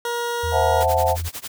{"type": "tone", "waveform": "20% pulse", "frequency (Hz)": 474.7, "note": "A#4", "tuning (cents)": 31, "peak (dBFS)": -18, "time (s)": [0.05, 0.83], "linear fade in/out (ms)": 2}
{"type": "tone with pitch glide", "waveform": "sine", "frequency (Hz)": [81.6, 83.46], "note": ["E2", "E2"], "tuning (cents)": [-17, 22], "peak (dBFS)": -24, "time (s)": [0.43, 1.29], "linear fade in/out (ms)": 10, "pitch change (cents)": 39, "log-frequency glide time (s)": [0.98, 1.15]}
{"type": "chord", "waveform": "sine", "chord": "F# half-diminished seventh", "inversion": "second", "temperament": "equal", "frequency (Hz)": [523.3, 659.3, 740, 880], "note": ["C5", "E5", "F#5", "A5"], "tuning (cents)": [0, 0, 0, 0], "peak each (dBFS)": -22, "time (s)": [0.51, 1.17], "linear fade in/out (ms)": 50}
{"type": "noise with tremolo", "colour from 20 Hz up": "white", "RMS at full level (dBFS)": -30, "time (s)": [0.8, 1.48], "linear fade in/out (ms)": 10, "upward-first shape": "sine", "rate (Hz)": 11, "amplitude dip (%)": 95}
{"effects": []}